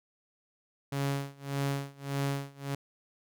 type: tone with tremolo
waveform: sawtooth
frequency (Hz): 139.4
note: C#3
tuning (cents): +10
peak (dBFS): -24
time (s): 0.92-2.75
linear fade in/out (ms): 5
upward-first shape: sine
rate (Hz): 1.7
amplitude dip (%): 95
effects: none